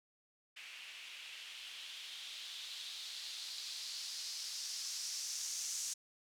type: noise with low-pass filter sweep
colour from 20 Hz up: violet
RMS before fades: -45 dBFS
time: 0.56-5.94 s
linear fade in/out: 10 ms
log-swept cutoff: 2500 to 6400 Hz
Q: 2.8
effects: none